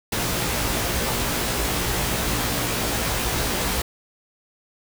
pink noise with comb filter, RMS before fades -24 dBFS, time 0.12-3.82 s, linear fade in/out 5 ms, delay 17 ms, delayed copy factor +1, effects none

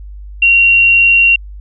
sine tone, 2751 Hz, F7, 27 cents flat, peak -5 dBFS, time 0.42-1.36 s, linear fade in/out 5 ms, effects added 50 Hz sine -27 dBFS peak until 1.6 s

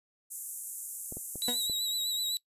white band-pass noise, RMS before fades -41 dBFS, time 0.3-1.68 s, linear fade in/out 20 ms, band 7200 to 13000 Hz, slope 48 dB/octave
clicks, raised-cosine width 2 ms, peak -29 dBFS, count 4, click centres 1.124 / 1.17 / 1.357 / 1.698 s
sawtooth tone with vibrato, 3894 Hz, B7, 25 cents flat, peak -27 dBFS, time 1.42-2.37 s, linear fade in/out 0 ms, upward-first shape sine, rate 7.9 Hz, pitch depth 43 cents each way
20% pulse tone with exponential decay, 244 Hz, B3, 21 cents flat, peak -24 dBFS, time 1.48-1.62 s, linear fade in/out 2 ms, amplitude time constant 29 ms
effects noise-tail reverb RT60 0.1 s tail -21 dB re dry + resampled to 32000 Hz

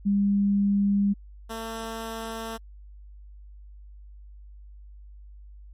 sine / 10% pulse tone pair in turn, 200.7 / 225.3 Hz, G3 / A3, +41 / +41 cents, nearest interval major second, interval 200 cents, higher second, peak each -19 / -24 dBFS, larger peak first, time 0.05-1.14 / 1.49-2.58 s, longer neither, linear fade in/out 20 ms, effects added 50 Hz sine -43 dBFS peak until 5.73 s + MP3 64 kbps

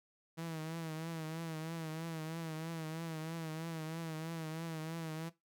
sawtooth tone with vibrato, 161.5 Hz, E3, 35 cents flat, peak -36 dBFS, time 0.37-5.3 s, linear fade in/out 20 ms, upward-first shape triangle, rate 3.1 Hz, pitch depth 66 cents each way, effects noise-tail reverb RT60 0.2 s tail -17 dB re dry

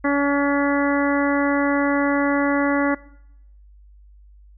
harmonic tone, 283.5 Hz, C#4, 39 cents sharp, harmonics 1 / 2 / 3 / 4 / 5 / 6 / 7, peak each -19 / -24 / -29 / -27 / -30 / -28 / -28 dBFS, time 0.04-2.95 s, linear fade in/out 10 ms, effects noise-tail reverb RT60 0.8 s tail -21 dB re dry + added 50 Hz sine -45 dBFS peak until 4.57 s

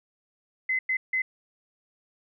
sine tone bursts at uneven times, 2044 Hz, C7, 41 cents flat, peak -23 dBFS, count 3, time 0.69-0.79 / 0.89-0.97 / 1.13-1.22 s, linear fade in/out 5 ms, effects none

